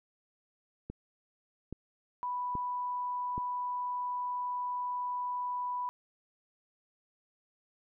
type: click train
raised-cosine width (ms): 3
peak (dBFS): -26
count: 4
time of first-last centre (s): 0.9-3.379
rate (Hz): 1.21
type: tone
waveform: sine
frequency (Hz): 987.8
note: B5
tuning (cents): 0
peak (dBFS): -32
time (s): 2.23-5.89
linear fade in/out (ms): 0
effects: none